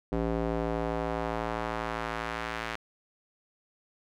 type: tone with band-pass filter sweep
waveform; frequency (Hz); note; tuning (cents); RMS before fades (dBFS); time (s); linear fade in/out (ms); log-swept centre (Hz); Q
square; 56.2; A1; +37; -32; 0.12-2.76; 5; 390 to 1900; 1
effects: none